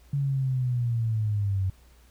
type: linear sweep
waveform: sine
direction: down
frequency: 142.2 to 93.1 Hz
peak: -23 dBFS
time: 0.13-1.7 s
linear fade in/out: 5 ms
effects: added 60 Hz sine -53 dBFS peak until 2.1 s + pink hiss -61 dBFS RMS until 2.1 s